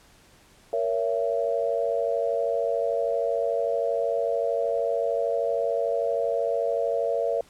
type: chord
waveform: sine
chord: A# diminished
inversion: none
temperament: just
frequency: 466.2 / 559.4 / 671.3 Hz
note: A#4 / C#5 / E5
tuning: 0 / +16 / +31 cents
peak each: -27 dBFS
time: 0.73-7.41 s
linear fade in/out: 2 ms
effects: pink hiss -56 dBFS RMS until 7.49 s + low-pass 11000 Hz 12 dB/octave